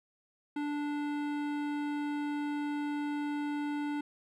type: tone with hard clipping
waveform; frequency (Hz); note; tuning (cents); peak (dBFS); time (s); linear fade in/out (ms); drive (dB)
sine; 292.8; D4; -5; -34; 0.56-4.01; 5; 16
effects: none